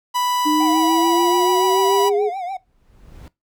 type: tone with pitch glide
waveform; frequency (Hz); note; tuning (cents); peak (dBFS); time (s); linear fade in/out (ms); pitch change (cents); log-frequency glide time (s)
45% pulse; 987.8 to 978.1; B5 to B5; 0 to -17; -18; 0.14-2.1; 20; -17; 0.63-0.9
type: exponential sweep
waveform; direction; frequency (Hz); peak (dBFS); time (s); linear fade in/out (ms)
sine; up; 300 to 421.8; -16; 0.45-2.3; 20
type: tone with vibrato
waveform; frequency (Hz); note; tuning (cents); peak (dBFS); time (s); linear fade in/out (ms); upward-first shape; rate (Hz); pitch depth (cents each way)
triangle; 740; F#5; 0; -22; 0.6-2.57; 5; triangle; 6.9; 130
type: noise with exponential growth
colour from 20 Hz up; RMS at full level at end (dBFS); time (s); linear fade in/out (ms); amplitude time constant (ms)
brown; -35; 2.4-3.28; 1; 190
effects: noise-tail reverb RT60 0.2 s tail -20 dB re dry